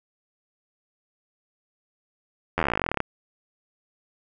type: slowing click train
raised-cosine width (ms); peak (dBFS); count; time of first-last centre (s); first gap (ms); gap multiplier
0.5; -8; 23; 2.58-3.004; 11; 1.05
effects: none